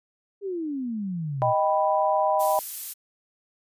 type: exponential sweep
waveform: sine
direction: down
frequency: 411.6 to 112.4 Hz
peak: -27 dBFS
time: 0.41-1.54 s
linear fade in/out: 50 ms
type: chord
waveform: sine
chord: Eb augmented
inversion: none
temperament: equal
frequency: 622.3 / 784 / 987.8 Hz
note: Eb5 / G5 / B5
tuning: 0 / 0 / 0 cents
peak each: -23 / -24 / -25 dBFS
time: 1.42-2.59 s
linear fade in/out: 0 ms
type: noise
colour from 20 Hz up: violet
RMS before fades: -31 dBFS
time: 2.39-2.94 s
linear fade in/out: 20 ms
effects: resampled to 32000 Hz